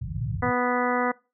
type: low-pass noise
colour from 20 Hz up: white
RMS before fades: -30 dBFS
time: 0.01-0.51 s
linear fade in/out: 5 ms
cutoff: 170 Hz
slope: 96 dB/octave
type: tone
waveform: sine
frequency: 114.6 Hz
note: A#2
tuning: 29 cents flat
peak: -28 dBFS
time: 0.2-0.35 s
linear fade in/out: 10 ms
type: harmonic tone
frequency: 246.9 Hz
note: B3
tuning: in tune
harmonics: 1 / 2 / 3 / 4 / 5 / 6 / 7 / 8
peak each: -28 / -27 / -29 / -30 / -30 / -33 / -35 / -33 dBFS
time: 0.42-1.12 s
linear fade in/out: 10 ms
effects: noise-tail reverb RT60 0.3 s tail -23 dB re dry + high-pass 60 Hz 12 dB/octave